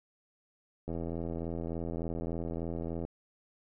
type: click train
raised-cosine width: 2 ms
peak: -24 dBFS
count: 182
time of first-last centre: 0.88-3.05 s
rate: 83.4 Hz
effects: none